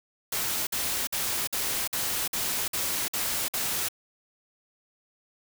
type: noise bursts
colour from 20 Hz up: white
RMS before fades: -29 dBFS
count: 9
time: 0.32-3.886 s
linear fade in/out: 5 ms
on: 350 ms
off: 52 ms
effects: none